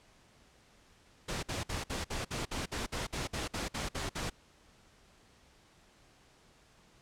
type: noise bursts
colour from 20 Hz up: pink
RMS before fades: -36 dBFS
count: 15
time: 1.28-4.3 s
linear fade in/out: 10 ms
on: 150 ms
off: 55 ms
effects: pink hiss -63 dBFS RMS until 7.01 s + low-pass 8000 Hz 12 dB/octave